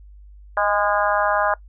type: harmonic tone with a mistuned harmonic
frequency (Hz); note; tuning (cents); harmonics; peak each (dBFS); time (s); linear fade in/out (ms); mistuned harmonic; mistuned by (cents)
204.9; G#3; -23; 3 / 4 / 5 / 6 / 7 / 8; -22 / -23 / -24 / -25 / -25 / -26; 0.57-1.54; 2; 3; +24
effects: noise-tail reverb RT60 0.1 s tail -21 dB re dry + added 50 Hz sine -41 dBFS peak until 1.68 s